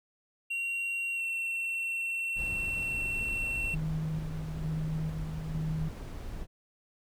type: tone with pitch glide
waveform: triangle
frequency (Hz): 2749 to 2711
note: F7 to E7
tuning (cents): -28 to +48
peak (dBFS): -29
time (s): 0.5-3.75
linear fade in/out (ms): 10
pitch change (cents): -24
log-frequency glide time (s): 1.15-1.21
type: noise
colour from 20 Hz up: brown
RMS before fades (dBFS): -39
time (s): 2.35-6.47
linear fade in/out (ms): 50
type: tone with tremolo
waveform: sine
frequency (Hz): 157.1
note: D#3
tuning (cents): +17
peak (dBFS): -30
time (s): 3.73-5.89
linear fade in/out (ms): 10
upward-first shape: square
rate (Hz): 1.1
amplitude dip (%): 45
effects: none